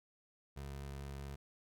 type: tone with vibrato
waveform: 25% pulse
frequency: 69.3 Hz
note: C#2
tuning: in tune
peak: -40 dBFS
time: 0.56-1.36 s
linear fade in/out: 10 ms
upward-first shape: triangle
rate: 4.6 Hz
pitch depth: 13 cents each way
effects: none